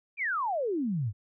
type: exponential sweep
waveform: sine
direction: down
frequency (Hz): 2489 to 94.2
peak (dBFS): -27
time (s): 0.17-1.13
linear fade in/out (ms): 50
effects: none